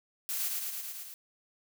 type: noise with echo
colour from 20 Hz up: blue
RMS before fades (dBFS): -34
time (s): 0.29-0.48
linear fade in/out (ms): 0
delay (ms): 110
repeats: 6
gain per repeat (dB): -2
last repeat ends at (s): 1.14
effects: none

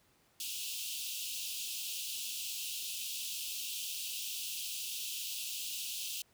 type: high-pass noise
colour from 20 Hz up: pink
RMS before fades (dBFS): -40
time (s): 0.4-6.22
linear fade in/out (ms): 2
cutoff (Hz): 2600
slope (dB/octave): 96
effects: pink hiss -69 dBFS RMS until 6.33 s + high-pass 60 Hz 12 dB/octave

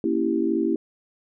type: chord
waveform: sine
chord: A# diminished seventh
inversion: none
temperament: equal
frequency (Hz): 233.1 / 277.2 / 329.6 / 392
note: A#3 / C#4 / E4 / G4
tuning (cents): 0 / 0 / 0 / 0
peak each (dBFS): -27 / -27 / -23 / -27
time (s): 0.04-0.76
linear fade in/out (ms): 2
effects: none

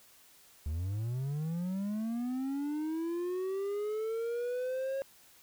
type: linear sweep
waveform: triangle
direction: up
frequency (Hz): 72.1 to 547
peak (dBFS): -30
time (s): 0.66-5.02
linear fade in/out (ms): 0
effects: white hiss -60 dBFS RMS until 5.42 s

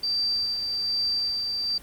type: tone with tremolo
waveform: sine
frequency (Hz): 4673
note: D8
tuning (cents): -9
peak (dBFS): -22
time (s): 0.03-1.78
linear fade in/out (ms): 5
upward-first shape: sine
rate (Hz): 1.2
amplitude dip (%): 35
effects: pink hiss -48 dBFS RMS until 1.82 s + Opus 32 kbps

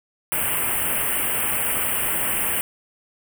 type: band-stop noise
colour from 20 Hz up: white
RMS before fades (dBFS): -23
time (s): 0.32-2.61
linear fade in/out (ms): 0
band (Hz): 3100 to 8200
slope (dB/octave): 96
effects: none

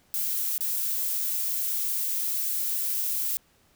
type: noise with dropouts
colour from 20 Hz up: violet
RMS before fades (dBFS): -28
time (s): 0.14-3.37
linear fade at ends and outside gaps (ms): 0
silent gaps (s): 0.58-0.607
effects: pink hiss -63 dBFS RMS until 3.75 s

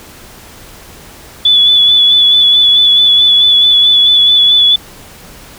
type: tone with vibrato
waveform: sine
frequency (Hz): 3442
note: A7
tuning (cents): -39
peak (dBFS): -4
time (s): 1.45-4.76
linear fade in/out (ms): 5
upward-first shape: sine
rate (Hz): 4.6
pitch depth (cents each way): 28
effects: pink hiss -35 dBFS RMS until 5.58 s

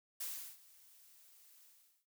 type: noise with ADSR envelope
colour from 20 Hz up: blue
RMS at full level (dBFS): -41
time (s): 0.2-2.06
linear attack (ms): 9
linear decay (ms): 360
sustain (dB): -22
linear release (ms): 420
effects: noise-tail reverb RT60 0.1 s tail -24 dB re dry

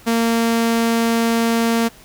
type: tone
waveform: sawtooth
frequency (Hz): 230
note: A#3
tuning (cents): -23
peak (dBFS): -11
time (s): 0.06-1.89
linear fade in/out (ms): 20
effects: pink hiss -45 dBFS RMS until 2.04 s

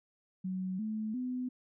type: tone with pitch steps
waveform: sine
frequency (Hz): 186.5 / 216.7 / 251.8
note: F#3 / A3 / B3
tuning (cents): +14 / -26 / +34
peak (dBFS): -33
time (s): 0.44-1.49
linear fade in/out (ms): 10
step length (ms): 350
effects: none

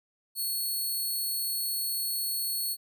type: tone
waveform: 5% pulse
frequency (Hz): 4366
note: C#8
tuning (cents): -27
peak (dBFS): -22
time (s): 0.35-2.77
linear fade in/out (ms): 50
effects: none

